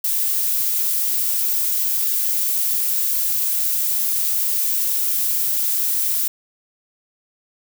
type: noise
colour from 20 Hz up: violet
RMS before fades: -20 dBFS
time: 0.04-6.28 s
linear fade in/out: 5 ms
effects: none